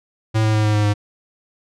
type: tone with pitch steps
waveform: square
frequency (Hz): 110 / 108.74 / 107.49 / 106.25 / 105.03 / 103.83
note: A2 / A2 / A2 / G#2 / G#2 / G#2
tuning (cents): 0 / -20 / -40 / +40 / +20 / 0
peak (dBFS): -15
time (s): 0.34-0.94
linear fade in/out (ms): 20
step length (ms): 100
effects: low-pass 7000 Hz 12 dB/octave